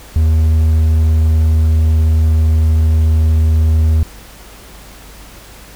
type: tone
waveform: triangle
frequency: 79.2 Hz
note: D#2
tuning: 31 cents sharp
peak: -6 dBFS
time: 0.16-4.03 s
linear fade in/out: 0 ms
effects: added 50 Hz sine -38 dBFS peak until 5.75 s + pink hiss -38 dBFS RMS until 5.75 s